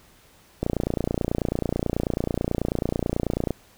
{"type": "click train", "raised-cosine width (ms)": 2, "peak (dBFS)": -10, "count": 85, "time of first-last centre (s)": [0.63, 3.507], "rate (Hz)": 29.2, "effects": ["pink hiss -55 dBFS RMS until 3.77 s"]}